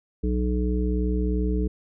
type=harmonic tone; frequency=61.4 Hz; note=B1; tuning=9 cents flat; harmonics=1 / 3 / 5 / 7; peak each=-23 / -28 / -30 / -31 dBFS; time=0.23-1.68 s; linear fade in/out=10 ms; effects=none